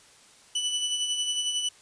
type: tone with tremolo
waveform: sawtooth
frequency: 2975 Hz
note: F#7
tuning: 9 cents sharp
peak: -21 dBFS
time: 0.55-1.69 s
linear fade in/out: 5 ms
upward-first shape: sine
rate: 11 Hz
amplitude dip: 45%
effects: white hiss -55 dBFS RMS until 1.81 s + resampled to 22050 Hz